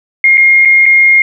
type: tone with dropouts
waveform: sine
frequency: 2134 Hz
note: C7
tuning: 34 cents sharp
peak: -3 dBFS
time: 0.24-1.22 s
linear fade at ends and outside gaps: 2 ms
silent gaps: 0.373-0.378 / 0.651-0.655 / 0.857-0.862 s
effects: none